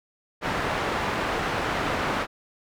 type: low-pass noise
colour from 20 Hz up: white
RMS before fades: -27 dBFS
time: 0.41-2.27 s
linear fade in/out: 50 ms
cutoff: 1500 Hz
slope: 12 dB/octave
effects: none